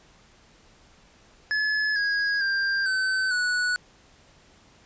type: tone with pitch steps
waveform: square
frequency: 1712 / 1648.9 / 1588.2 / 1529.6 / 1473.3 Hz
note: A6 / G#6 / G6 / G6 / F#6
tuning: -48 / -13 / +22 / -43 / -8 cents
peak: -23 dBFS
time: 1.51-3.76 s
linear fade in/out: 0 ms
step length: 450 ms
effects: pink hiss -56 dBFS RMS until 4.85 s + resampled to 16000 Hz